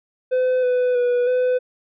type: tone with pitch steps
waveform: triangle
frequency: 509 / 498.8 / 489 / 503 Hz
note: C5 / B4 / B4 / B4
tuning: -48 / +17 / -17 / +32 cents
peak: -14 dBFS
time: 0.31-1.59 s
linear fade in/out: 20 ms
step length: 320 ms
effects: resampled to 8000 Hz